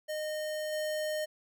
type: tone with level steps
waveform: square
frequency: 614 Hz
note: D#5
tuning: 23 cents flat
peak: -34 / -32 dBFS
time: 0.08-1.26 s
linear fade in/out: 20 ms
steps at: 0.72 s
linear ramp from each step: 10 ms
effects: none